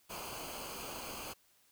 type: noise with comb filter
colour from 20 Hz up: pink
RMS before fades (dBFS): -44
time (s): 0.09-1.34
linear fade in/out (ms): 20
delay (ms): 0.54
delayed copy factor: -0.7
effects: white hiss -69 dBFS RMS until 1.71 s